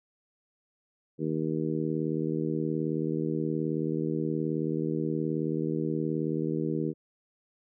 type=harmonic tone; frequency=78.8 Hz; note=D#2; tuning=23 cents sharp; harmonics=2 / 3 / 4 / 5 / 6; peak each=-32 / -34 / -32 / -34 / -37 dBFS; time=1.18-6.94 s; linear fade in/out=50 ms; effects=none